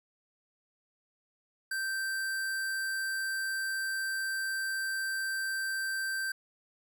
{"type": "tone", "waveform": "square", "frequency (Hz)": 1563, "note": "G6", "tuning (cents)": -6, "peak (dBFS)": -32, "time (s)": [1.71, 6.32], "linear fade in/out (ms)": 5, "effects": []}